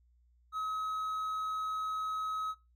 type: tone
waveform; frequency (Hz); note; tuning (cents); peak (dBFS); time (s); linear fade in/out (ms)
triangle; 1277; D#6; +45; -31; 0.52-2.55; 50
effects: noise-tail reverb RT60 0.3 s tail -25 dB re dry + added 60 Hz sine -64 dBFS peak until 2.75 s